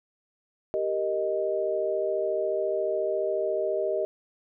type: chord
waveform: sine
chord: Eb major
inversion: first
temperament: equal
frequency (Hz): 392 / 466.2 / 622.3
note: G4 / Bb4 / Eb5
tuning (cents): 0 / 0 / 0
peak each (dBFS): -29 / -32 / -27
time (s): 0.74-4.05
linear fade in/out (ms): 0
effects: none